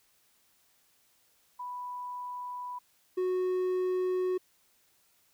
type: tone pair in turn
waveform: sine / triangle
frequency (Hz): 988 / 367.6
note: B5 / F#4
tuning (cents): 0 / -11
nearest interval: octave + perfect fourth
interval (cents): 1711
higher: first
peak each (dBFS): -36 / -25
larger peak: second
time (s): 1.59-2.79 / 3.17-4.38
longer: second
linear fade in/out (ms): 10
effects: white hiss -68 dBFS RMS until 5.33 s